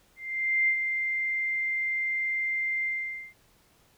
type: tone with ADSR envelope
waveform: sine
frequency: 2093 Hz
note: C7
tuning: in tune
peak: -20 dBFS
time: 0.16-3.34 s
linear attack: 520 ms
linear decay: 77 ms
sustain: -6 dB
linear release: 490 ms
effects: pink hiss -63 dBFS RMS until 3.97 s